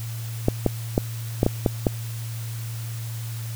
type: clicks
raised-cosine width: 2 ms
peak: -4 dBFS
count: 7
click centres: 0.484 / 0.663 / 0.979 / 1.431 / 1.464 / 1.662 / 1.868 s
effects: added 114 Hz sine -29 dBFS peak until 3.55 s + white hiss -41 dBFS RMS until 3.55 s